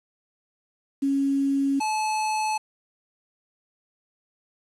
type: tone pair in turn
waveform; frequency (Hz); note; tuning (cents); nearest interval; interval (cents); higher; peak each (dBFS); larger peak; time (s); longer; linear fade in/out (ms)
sine / square; 275.8 / 863.3; C#4 / A5; -9 / -33; octave + minor sixth; 1976; second; -20 / -24; first; 1.02-1.8 / 1.8-2.58; neither; 10
effects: resampled to 24000 Hz + 8-bit